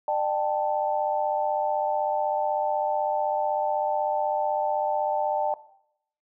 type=chord; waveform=sine; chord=D suspended fourth; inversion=none; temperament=equal with one note detuned; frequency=600.7 / 784 / 880 Hz; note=D5 / G5 / A5; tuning=+39 / 0 / 0 cents; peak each=-27 dBFS; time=0.08-5.54 s; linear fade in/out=2 ms; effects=noise-tail reverb RT60 0.7 s tail -17 dB re dry